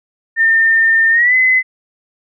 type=tone with pitch glide; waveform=sine; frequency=1809 to 2031 Hz; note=A6 to B6; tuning=+48 to +48 cents; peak=-8 dBFS; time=0.36-1.63 s; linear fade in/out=50 ms; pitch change=+200 cents; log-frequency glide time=1.11-1.35 s; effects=none